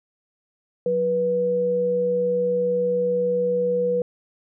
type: tone pair together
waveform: sine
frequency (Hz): 182.01 / 489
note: F#3 / B4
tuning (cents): -28 / -17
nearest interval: octave + perfect fourth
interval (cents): 1711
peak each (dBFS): -30 / -19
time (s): 0.86-4.02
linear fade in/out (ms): 2
effects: none